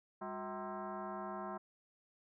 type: tone with frequency modulation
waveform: sine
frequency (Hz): 200.8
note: G3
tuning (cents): +42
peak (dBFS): -40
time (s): 0.21-1.58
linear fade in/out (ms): 10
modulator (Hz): 282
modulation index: 3.9
effects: none